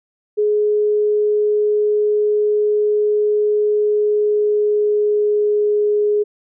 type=tone with pitch glide; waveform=sine; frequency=420 to 417.1 Hz; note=G#4 to G#4; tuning=+19 to +7 cents; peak=-13 dBFS; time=0.37-6.24 s; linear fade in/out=20 ms; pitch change=-12 cents; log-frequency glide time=3.72-6.05 s; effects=none